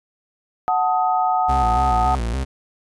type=chord; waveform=sine; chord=D# diminished; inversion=first; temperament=equal with one note detuned; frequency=740 / 880 / 1255.3 Hz; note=F#5 / A5 / D#6; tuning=0 / 0 / +15 cents; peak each=-18 / -22 / -23 dBFS; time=0.68-2.15 s; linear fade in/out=0 ms
type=tone with vibrato; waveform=40% pulse; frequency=61.74 Hz; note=B1; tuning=in tune; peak=-20 dBFS; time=1.48-2.45 s; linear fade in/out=20 ms; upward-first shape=square; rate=3.5 Hz; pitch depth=130 cents each way
effects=resampled to 24000 Hz